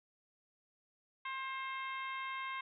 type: harmonic tone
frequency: 531 Hz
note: C5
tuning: 25 cents sharp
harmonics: 2 / 3 / 4 / 5 / 6 / 7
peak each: -41 / -48 / -44 / -51 / -53 / -55 dBFS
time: 1.25-2.61 s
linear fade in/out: 5 ms
effects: none